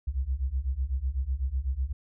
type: beating tone pair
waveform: sine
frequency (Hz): 61.74 / 69.74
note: B1 / C#2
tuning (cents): 0 / +11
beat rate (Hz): 8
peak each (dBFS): -30 / -29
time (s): 0.07-1.93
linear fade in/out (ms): 10
effects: none